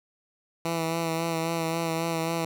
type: tone with vibrato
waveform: 10% pulse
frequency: 164.81 Hz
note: E3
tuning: in tune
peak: -18 dBFS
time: 0.65-2.45 s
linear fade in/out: 2 ms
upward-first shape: sine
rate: 3.7 Hz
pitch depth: 26 cents each way
effects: none